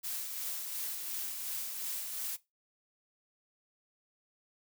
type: noise with tremolo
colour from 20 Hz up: blue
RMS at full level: -37 dBFS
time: 0.03-2.37 s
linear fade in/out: 20 ms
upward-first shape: sine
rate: 2.8 Hz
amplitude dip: 35%
effects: noise-tail reverb RT60 0.2 s tail -18 dB re dry